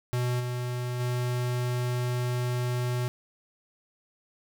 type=tone with level steps; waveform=square; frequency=123.47 Hz; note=B2; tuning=in tune; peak=-26 / -30 / -27 dBFS; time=0.13-3.08 s; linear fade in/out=0 ms; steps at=0.39 / 0.99 s; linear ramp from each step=20 ms; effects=none